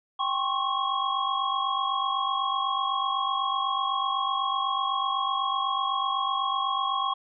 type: tone cluster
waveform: sine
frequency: 786 / 1061 / 1109 / 3294 Hz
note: G5 / C6 / C#6 / G#7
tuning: +4 / +24 / 0 / -15 cents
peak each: -32 / -29 / -28 / -33 dBFS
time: 0.19-7.14 s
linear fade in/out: 10 ms
effects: none